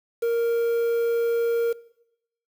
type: tone with quantisation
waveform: triangle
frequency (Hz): 466.2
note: A#4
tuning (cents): 0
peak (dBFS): -18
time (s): 0.22-1.73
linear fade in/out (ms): 10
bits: 7
effects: noise-tail reverb RT60 0.8 s tail -20 dB re dry